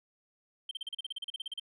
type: tone bursts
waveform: sine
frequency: 3136 Hz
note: G7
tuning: in tune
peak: -32 dBFS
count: 16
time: 0.69-1.597 s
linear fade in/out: 5 ms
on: 22 ms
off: 37 ms
effects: tanh soft clip ceiling -34 dBFS